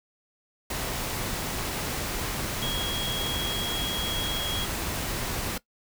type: tone in noise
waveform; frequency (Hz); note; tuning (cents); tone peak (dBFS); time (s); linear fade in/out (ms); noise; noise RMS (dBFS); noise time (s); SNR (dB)
sine; 3294; G#7; -15; -30; 2.62-4.65; 5; pink; -31; 0.7-5.58; -2
effects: noise-tail reverb RT60 0.1 s tail -19 dB re dry